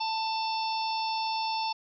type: harmonic tone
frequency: 889 Hz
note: A5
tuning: 18 cents sharp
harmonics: 1 / 3 / 4 / 5 / 6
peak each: -29 / -39 / -41 / -38 / -38 dBFS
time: 0-1.73 s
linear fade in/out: 10 ms
effects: none